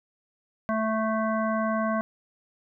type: harmonic tone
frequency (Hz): 220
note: A3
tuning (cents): 0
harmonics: 1 / 3 / 5 / 7 / 9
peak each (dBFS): -27 / -28 / -30 / -35 / -43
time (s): 0.69-2.01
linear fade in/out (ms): 0
effects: none